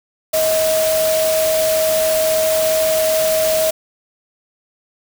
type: tone in noise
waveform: sine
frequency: 634 Hz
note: D#5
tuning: 32 cents sharp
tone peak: -14 dBFS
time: 0.33-3.71 s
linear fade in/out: 10 ms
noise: white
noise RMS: -22 dBFS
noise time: 0.33-3.71 s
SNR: +5 dB
effects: none